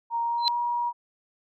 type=tone with pitch glide; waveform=sine; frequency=933 to 955.9 Hz; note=A#5 to A#5; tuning=+1 to +43 cents; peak=-24 dBFS; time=0.1-0.93 s; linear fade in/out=50 ms; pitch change=+42 cents; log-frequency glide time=0.21-0.57 s
type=tone with exponential growth; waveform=sine; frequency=4060 Hz; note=B7; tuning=47 cents sharp; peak=-16 dBFS; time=0.38-0.48 s; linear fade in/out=0 ms; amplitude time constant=21 ms
effects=none